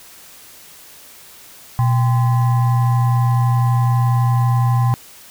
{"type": "tone with frequency modulation", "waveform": "sine", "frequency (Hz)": 121.2, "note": "B2", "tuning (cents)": -32, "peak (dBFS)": -12, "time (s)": [1.79, 4.94], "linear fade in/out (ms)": 0, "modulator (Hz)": 912, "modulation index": 0.44, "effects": ["white hiss -42 dBFS RMS until 5.3 s"]}